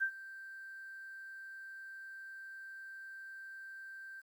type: tone with ADSR envelope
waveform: sine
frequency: 1568 Hz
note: G6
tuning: in tune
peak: -28 dBFS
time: 0-4.22 s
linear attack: 26 ms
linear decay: 79 ms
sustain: -18 dB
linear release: 28 ms
effects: 11-bit